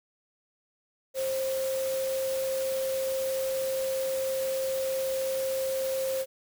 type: tone in noise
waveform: sine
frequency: 530 Hz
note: C5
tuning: 22 cents sharp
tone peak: -27 dBFS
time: 1.14-6.26 s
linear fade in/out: 50 ms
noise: white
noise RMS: -39 dBFS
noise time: 1.14-6.26 s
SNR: +9 dB
effects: none